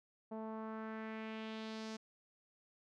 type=tone with low-pass filter sweep; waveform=sawtooth; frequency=220 Hz; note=A3; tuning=in tune; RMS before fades=-45 dBFS; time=0.31-1.97 s; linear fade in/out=10 ms; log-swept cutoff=770 to 5900 Hz; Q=2; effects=none